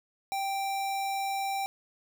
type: tone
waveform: square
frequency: 784 Hz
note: G5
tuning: in tune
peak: -30 dBFS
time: 0.32-1.66 s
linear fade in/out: 0 ms
effects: none